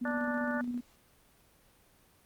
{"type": "tone with tremolo", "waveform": "sine", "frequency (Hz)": 243.6, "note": "B3", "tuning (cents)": -24, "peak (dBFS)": -31, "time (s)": [0.01, 0.81], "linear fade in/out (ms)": 10, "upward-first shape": "square", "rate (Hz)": 15, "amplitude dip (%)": 35}
{"type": "harmonic tone", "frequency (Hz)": 293.7, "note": "D4", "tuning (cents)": 0, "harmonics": [2, 3, 4, 5, 6], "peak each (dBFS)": [-37, -40, -41, -36, -41], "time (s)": [0.05, 0.61], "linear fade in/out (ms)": 2}
{"effects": ["pink hiss -64 dBFS RMS until 2.25 s", "Opus 32 kbps"]}